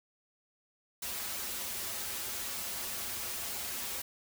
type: noise with comb filter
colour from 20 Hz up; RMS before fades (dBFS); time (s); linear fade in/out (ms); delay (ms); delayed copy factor
white; -38; 1.02-4.02; 5; 6.6; -0.9
effects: none